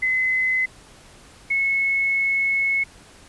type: tone pair in turn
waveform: sine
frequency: 2037 / 2191 Hz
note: C7 / C#7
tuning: -47 / -21 cents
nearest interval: minor second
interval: 126 cents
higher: second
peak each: -18 / -18 dBFS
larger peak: neither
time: 0.02-0.66 / 1.5-2.84 s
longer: second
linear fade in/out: 10 ms
effects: pink hiss -48 dBFS RMS until 3.28 s + resampled to 24000 Hz